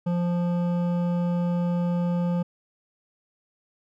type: tone with hard clipping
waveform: triangle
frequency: 174.61 Hz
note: F3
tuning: in tune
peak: -24 dBFS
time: 0.06-2.43 s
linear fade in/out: 10 ms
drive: 15 dB
effects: none